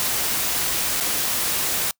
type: noise with dropouts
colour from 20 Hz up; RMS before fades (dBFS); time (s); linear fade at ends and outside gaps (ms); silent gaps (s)
white; -23; 0-1.91; 0; 1.001-1.007
effects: noise-tail reverb RT60 0.1 s tail -25 dB re dry